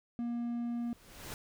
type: tone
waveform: triangle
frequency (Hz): 237.2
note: A#3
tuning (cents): +30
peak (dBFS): -31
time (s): 0.19-0.93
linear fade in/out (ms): 0
type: noise with exponential growth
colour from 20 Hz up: pink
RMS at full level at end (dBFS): -41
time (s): 0.65-1.34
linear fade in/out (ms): 0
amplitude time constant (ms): 150
effects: none